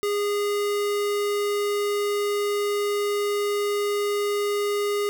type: tone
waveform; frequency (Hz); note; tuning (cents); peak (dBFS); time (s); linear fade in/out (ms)
square; 410; G#4; -22; -23; 0.03-5.09; 0
effects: none